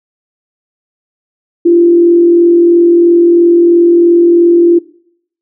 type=tone with frequency modulation; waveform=sine; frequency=343.3 Hz; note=F4; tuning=30 cents flat; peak=-3 dBFS; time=1.65-4.79 s; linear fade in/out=10 ms; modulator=43 Hz; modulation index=0.31; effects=noise-tail reverb RT60 0.7 s tail -22 dB re dry